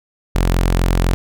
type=tone; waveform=sawtooth; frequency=43.97 Hz; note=F1; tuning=13 cents sharp; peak=-9 dBFS; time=0.35-1.14 s; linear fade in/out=0 ms; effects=none